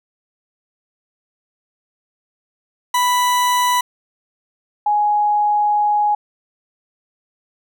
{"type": "tone pair in turn", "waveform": ["40% pulse", "sine"], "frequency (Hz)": [987.8, 833.8], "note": ["B5", "G#5"], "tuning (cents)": [0, 7], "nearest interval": "minor third", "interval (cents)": 293, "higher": "first", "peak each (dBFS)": -13, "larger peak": "neither", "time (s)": [[2.94, 3.81], [4.86, 6.15]], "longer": "second", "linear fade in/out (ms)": 5, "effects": []}